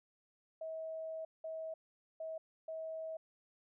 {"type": "tone bursts at uneven times", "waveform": "sine", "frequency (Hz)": 642, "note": "E5", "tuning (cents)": -46, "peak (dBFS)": -40, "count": 4, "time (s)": [[0.61, 1.25], [1.44, 1.74], [2.2, 2.38], [2.68, 3.17]], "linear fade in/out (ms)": 5, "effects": []}